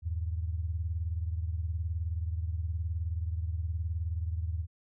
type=beating tone pair; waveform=sine; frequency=80.2 / 99.2 Hz; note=E2 / G2; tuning=-47 / +21 cents; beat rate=19 Hz; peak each=-31 / -37 dBFS; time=0.02-4.67 s; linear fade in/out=50 ms; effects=none